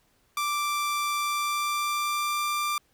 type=tone with pitch glide; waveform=sawtooth; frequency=1174.7 to 1184.9 Hz; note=D6 to D6; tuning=0 to +15 cents; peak=-22 dBFS; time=0.37-2.78 s; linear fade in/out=2 ms; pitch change=+15 cents; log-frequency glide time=1.17-2.44 s; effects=pink hiss -67 dBFS RMS until 2.93 s